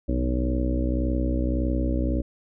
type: harmonic tone with a mistuned harmonic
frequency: 61.74 Hz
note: B1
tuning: in tune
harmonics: 1 / 2 / 3 / 4 / 5 / 6 / 7 / 8 / 9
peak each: -24 / -33 / -37 / -29 / -29 / -40 / -40 / -40 / -34 dBFS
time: 0.08-2.22 s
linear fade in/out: 10 ms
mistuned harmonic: 2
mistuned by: +51 cents
effects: none